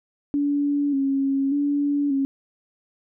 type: tone with vibrato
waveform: sine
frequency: 280 Hz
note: C#4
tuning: 18 cents sharp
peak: -19 dBFS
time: 0.34-2.25 s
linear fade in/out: 0 ms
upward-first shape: square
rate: 0.85 Hz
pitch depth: 43 cents each way
effects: none